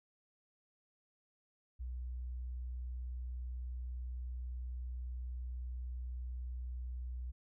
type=tone; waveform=sine; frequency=61.8 Hz; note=B1; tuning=2 cents sharp; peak=-39 dBFS; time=1.79-7.32 s; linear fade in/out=20 ms; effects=none